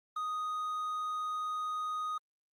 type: tone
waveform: triangle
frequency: 1244.5 Hz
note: D#6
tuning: in tune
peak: -31 dBFS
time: 0.16-2.18 s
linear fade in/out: 5 ms
effects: Opus 32 kbps